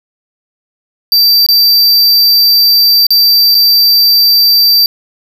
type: tone with dropouts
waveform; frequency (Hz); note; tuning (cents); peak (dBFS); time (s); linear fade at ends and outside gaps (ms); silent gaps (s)
square; 4670; D8; -11; -5; 1.12-4.86; 1; 1.464-1.487 / 3.067-3.105 / 3.546-3.55
effects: none